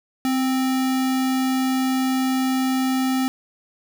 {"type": "tone with sample-and-hold", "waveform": "sine", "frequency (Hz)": 260, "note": "C4", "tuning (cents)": -11, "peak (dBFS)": -18, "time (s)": [0.25, 3.28], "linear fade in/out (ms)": 0, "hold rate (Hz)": 1050, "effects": []}